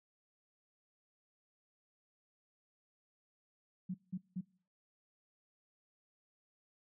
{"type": "tone bursts", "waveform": "sine", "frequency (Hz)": 184, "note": "F#3", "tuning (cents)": -9, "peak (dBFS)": -36, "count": 3, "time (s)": [3.89, 4.412], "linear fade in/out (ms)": 10, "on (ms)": 54, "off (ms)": 180, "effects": ["noise-tail reverb RT60 0.6 s tail -26 dB re dry"]}